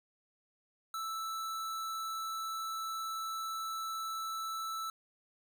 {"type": "tone", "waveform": "square", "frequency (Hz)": 1318.5, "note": "E6", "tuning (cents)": 0, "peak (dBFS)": -37, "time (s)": [0.94, 4.9], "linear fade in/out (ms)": 2, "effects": []}